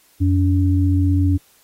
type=tone pair together; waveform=sine; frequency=89.67 / 284.7 Hz; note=F2 / C#4; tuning=+46 / +46 cents; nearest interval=octave + minor sixth; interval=2000 cents; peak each=-14 / -19 dBFS; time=0.2-1.38 s; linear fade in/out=20 ms; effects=white hiss -55 dBFS RMS until 1.63 s + AAC 48 kbps